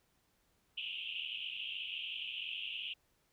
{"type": "band-pass noise", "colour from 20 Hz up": "white", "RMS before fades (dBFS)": -42, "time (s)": [0.77, 2.94], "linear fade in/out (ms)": 10, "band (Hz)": [2600, 3200], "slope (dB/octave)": 96, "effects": ["pink hiss -75 dBFS RMS until 3.32 s"]}